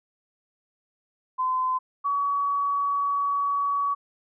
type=tone pair in turn; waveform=sine; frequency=1026 / 1131.8 Hz; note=C6 / C#6; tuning=-34 / +36 cents; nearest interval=major second; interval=170 cents; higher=second; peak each=-22 dBFS; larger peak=neither; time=1.38-1.79 / 2.04-3.95 s; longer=second; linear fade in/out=20 ms; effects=none